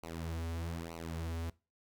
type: tone with flanger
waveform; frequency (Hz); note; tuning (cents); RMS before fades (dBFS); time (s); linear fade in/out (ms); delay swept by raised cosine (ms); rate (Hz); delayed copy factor
sawtooth; 82.9; E2; +10; -40; 0.03-1.5; 5; 0.57 to 5.87; 1.1; -1
effects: noise-tail reverb RT60 0.3 s tail -21 dB re dry